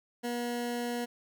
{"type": "tone", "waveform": "20% pulse", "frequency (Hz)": 240, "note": "B3", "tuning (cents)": -49, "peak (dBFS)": -27, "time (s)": [0.23, 1.06], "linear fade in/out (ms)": 20, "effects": []}